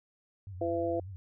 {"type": "tone with vibrato", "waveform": "sine", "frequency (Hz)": 94.1, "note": "F#2", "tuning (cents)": 30, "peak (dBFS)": -40, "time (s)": [0.47, 1.16], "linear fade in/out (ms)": 0, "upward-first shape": "triangle", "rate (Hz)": 8.4, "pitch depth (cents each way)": 140}
{"type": "harmonic tone", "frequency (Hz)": 168.9, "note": "E3", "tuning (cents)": 42, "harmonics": [2, 3, 4], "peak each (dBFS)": [-33, -33, -33], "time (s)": [0.61, 1], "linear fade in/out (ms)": 5}
{"effects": []}